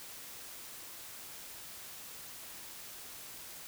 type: silence
effects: white hiss -48 dBFS RMS until 3.67 s